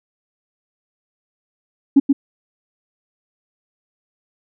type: tone with echo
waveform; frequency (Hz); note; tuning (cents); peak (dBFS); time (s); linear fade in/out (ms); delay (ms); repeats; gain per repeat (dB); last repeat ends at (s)
sine; 277.2; C#4; 0; -5; 1.96-2; 10; 130; 1; -4; 2.13
effects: tanh soft clip ceiling -1 dBFS